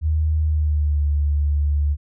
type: tone with pitch glide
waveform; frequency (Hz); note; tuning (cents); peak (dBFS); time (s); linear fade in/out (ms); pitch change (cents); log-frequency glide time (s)
sine; 77.78 to 72.99; D#2 to D2; 0 to -10; -16; 0.01-1.97; 50; -110; 0.41-1.03
effects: none